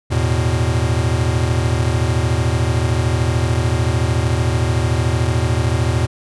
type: chord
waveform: square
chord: E suspended fourth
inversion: none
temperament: equal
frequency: 82.41 / 110 / 123.47 Hz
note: E2 / A2 / B2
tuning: 0 / 0 / 0 cents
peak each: -20 dBFS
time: 0.1-6.07 s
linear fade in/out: 20 ms
effects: resampled to 24000 Hz